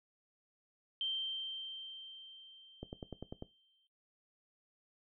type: tone with exponential decay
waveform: sine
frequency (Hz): 3136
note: G7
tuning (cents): 0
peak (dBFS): -33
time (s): 1.01-3.87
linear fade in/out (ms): 1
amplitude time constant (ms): 620
type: click train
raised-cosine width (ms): 2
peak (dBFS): -29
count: 7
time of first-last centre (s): 2.83-3.424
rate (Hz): 10.1
effects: noise-tail reverb RT60 0.2 s tail -17 dB re dry